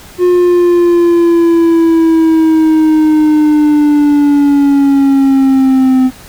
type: linear sweep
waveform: triangle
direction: down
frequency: 359.1 to 256.9 Hz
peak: -3 dBFS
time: 0.18-6.11 s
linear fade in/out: 50 ms
effects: pink hiss -35 dBFS RMS until 6.28 s